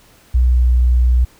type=tone with pitch glide; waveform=sine; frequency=61.9 to 61.37 Hz; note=B1 to B1; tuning=+5 to -10 cents; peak=-9 dBFS; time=0.34-1.25 s; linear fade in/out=10 ms; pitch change=-15 cents; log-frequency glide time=0.45-0.67 s; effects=pink hiss -49 dBFS RMS until 1.39 s